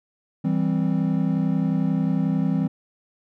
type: chord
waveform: triangle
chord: C major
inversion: first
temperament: equal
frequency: 164.81 / 196 / 261.6 Hz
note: E3 / G3 / C4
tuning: 0 / 0 / 0 cents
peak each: -21 / -22 / -23 dBFS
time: 0.44-2.68 s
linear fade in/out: 10 ms
effects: none